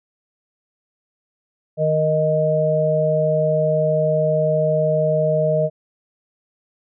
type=harmonic tone; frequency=155.4 Hz; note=D#3; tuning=2 cents flat; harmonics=1 / 3 / 4; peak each=-21 / -23 / -17 dBFS; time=1.77-5.7 s; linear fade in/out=50 ms; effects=none